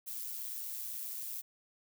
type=noise with amplitude modulation; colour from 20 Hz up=violet; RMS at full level=-39 dBFS; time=0.06-1.42 s; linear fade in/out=20 ms; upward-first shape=sine; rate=118 Hz; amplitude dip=45%; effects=none